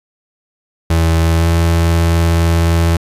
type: tone with pitch glide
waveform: 35% pulse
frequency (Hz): 82.1 to 83.58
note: E2 to E2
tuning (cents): -6 to +24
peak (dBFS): -8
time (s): 0.9-2.97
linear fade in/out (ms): 5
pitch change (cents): +30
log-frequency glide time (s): 1.33-1.48
effects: resampled to 32000 Hz